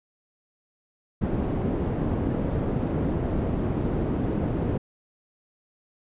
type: low-pass noise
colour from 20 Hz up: white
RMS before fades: -26 dBFS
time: 1.21-4.78 s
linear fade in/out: 10 ms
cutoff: 300 Hz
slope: 12 dB/octave
effects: resampled to 8000 Hz